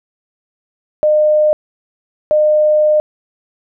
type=tone pair in turn; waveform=sine; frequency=608 / 608 Hz; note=D#5 / D#5; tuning=-40 / -40 cents; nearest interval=unison; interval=0 cents; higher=neither; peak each=-8 dBFS; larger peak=neither; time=1.03-1.53 / 2.31-3 s; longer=second; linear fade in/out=0 ms; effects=none